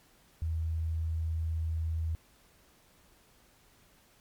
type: tone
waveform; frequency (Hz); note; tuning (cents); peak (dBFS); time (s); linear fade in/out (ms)
sine; 80.9; E2; -32; -29; 0.42-2.15; 0
effects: pink hiss -63 dBFS RMS until 4.2 s + MP3 96 kbps